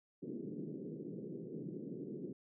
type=band-pass noise; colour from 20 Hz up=white; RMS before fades=-45 dBFS; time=0.22-2.33 s; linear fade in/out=10 ms; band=140 to 420 Hz; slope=48 dB/octave; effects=none